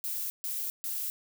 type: noise bursts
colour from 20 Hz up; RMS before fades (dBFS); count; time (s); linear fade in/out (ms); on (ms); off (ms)
violet; -34; 3; 0.04-1.1; 0; 260; 140
effects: none